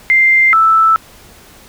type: tone pair in turn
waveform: sine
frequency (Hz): 2093 / 1318.5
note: C7 / E6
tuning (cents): 0 / 0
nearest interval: minor sixth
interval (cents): 800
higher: first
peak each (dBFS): -6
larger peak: neither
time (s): 0.1-0.53 / 0.53-0.96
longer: neither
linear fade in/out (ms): 0
effects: pink hiss -41 dBFS RMS until 1.68 s